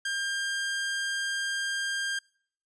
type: tone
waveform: sawtooth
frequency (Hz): 1600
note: G6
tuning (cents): +35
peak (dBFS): -25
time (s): 0.05-2.19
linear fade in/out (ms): 5
effects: noise-tail reverb RT60 0.6 s tail -26 dB re dry + resampled to 22050 Hz